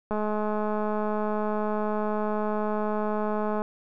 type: click train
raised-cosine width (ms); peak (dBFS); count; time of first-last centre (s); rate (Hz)
1; -16; 745; 0.11-3.619; 212
effects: none